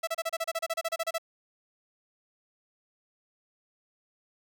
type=tone bursts; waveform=sawtooth; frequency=659.3 Hz; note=E5; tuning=in tune; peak=-24 dBFS; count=16; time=0.03-1.183 s; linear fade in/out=10 ms; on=43 ms; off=31 ms; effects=none